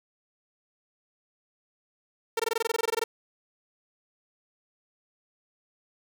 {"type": "tone bursts", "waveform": "sawtooth", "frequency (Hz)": 455.7, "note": "A#4", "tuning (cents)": -39, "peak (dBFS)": -20, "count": 15, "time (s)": [2.37, 3.04], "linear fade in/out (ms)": 5, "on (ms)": 26, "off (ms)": 20, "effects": []}